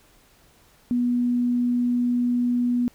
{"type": "tone", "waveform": "sine", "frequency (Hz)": 243.7, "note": "B3", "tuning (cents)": -23, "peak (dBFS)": -19, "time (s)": [0.91, 2.88], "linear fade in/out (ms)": 0, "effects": ["pink hiss -57 dBFS RMS until 2.94 s"]}